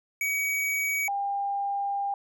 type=tone pair in turn; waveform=square / sine; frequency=2263 / 800.1 Hz; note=C#7 / G5; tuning=+35 / +35 cents; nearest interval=octave + tritone; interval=1800 cents; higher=first; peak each=-26 dBFS; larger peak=neither; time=0.21-1.08 / 1.08-2.14 s; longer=second; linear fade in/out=2 ms; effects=none